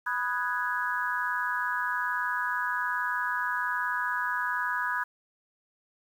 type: chord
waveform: sine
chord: G# minor seventh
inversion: first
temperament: equal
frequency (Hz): 987.8 / 1244.5 / 1480 / 1661.2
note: B5 / D#6 / F#6 / G#6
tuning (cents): 0 / 0 / 0 / 0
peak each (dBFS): -32 / -35 / -33 / -31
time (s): 0.06-5.04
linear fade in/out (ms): 10
effects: 9-bit